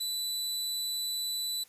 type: tone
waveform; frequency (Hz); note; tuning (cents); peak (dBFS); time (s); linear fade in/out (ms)
sawtooth; 3978; B7; +12; -28; 0-1.64; 10
effects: white hiss -60 dBFS RMS until 1.68 s + resampled to 32000 Hz